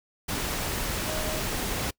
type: tone in noise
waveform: sine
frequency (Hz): 623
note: D#5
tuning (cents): +2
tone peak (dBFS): -35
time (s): 1.07-1.4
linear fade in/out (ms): 10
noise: pink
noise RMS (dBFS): -30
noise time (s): 0.28-1.91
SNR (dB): -8
effects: noise-tail reverb RT60 0.1 s tail -24 dB re dry